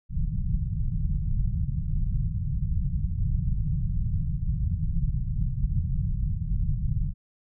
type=low-pass noise; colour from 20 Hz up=pink; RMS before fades=-26 dBFS; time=0.09-7.14 s; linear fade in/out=50 ms; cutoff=170 Hz; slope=48 dB/octave; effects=none